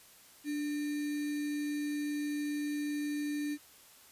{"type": "tone with sample-and-hold", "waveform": "sine", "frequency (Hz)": 293.7, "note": "D4", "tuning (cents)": 0, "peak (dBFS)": -32, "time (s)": [0.44, 3.58], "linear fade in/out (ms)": 50, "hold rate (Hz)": 2100, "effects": ["white hiss -58 dBFS RMS until 4.11 s", "resampled to 32000 Hz"]}